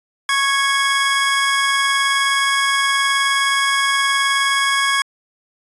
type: tone pair together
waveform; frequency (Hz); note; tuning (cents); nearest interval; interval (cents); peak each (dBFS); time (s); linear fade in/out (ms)
25% pulse; 1101.1 / 1661.2; C#6 / G#6; -12 / 0; perfect fifth; 712; -14; 0.29-5.02; 2
effects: resampled to 24000 Hz